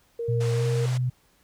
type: tone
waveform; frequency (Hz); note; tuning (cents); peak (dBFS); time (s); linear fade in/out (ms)
sine; 466.2; A#4; 0; -27; 0.19-0.86; 5
type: tone with pitch glide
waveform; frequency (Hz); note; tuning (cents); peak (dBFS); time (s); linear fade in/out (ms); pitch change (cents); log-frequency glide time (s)
sine; 119.2 to 125.71; A#2 to B2; +39 to +31; -22; 0.28-1.1; 10; +92; 0.53-0.65
type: band-pass noise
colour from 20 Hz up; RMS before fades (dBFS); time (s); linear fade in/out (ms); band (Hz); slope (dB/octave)
pink; -40; 0.4-0.98; 10; 430 to 9100; 24
effects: pink hiss -63 dBFS RMS until 1.43 s